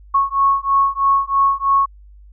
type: beating tone pair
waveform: sine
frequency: 1100 / 1103.1 Hz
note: C#6 / C#6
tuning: -14 / -9 cents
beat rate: 3.1 Hz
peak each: -16 dBFS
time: 0.14-1.86 s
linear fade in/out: 10 ms
effects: added 50 Hz sine -40 dBFS peak until 2.32 s